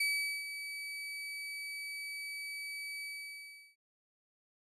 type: tone with ADSR envelope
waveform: 35% pulse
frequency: 2288 Hz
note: D7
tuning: 46 cents flat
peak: -27 dBFS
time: 0-3.76 s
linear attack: 6 ms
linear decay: 430 ms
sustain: -11 dB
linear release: 730 ms
effects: resampled to 32000 Hz